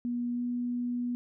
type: tone with pitch glide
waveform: sine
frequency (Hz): 241.4 to 243.5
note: B3 to B3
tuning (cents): -39 to -24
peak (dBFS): -29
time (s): 0.05-1.15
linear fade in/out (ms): 0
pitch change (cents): +15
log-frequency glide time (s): 0.33-0.41
effects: none